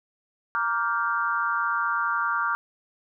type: chord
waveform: sine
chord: G minor seventh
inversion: first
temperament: equal with one note detuned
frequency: 932.3 / 1166.5 / 1396.9 / 1568 Hz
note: Bb5 / D6 / F6 / G6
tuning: 0 / -12 / 0 / 0 cents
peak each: -31 / -27 / -26 / -32 dBFS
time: 0.55-2.55 s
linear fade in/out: 0 ms
effects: none